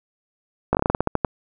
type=slowing click train; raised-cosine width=1 ms; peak=-4 dBFS; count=12; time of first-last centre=0.73-1.248 s; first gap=18 ms; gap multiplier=1.18; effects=none